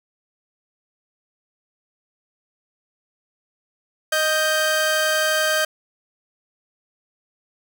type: tone pair together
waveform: sawtooth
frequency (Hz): 622.3 / 1571.4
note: D#5 / G6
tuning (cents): 0 / +4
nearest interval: octave + major third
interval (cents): 1604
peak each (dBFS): -17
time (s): 4.12-5.65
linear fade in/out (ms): 5
effects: none